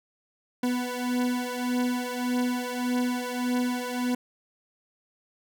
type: beating tone pair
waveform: 40% pulse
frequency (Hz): 246.9 / 248.6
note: B3 / B3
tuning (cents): 0 / +12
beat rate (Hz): 1.7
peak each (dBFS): -27 / -29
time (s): 0.63-4.15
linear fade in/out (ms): 5
effects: none